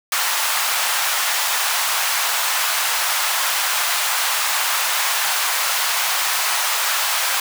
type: high-pass noise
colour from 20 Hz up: pink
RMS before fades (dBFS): -20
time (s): 0.12-7.4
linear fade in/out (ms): 2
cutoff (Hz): 830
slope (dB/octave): 24
effects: none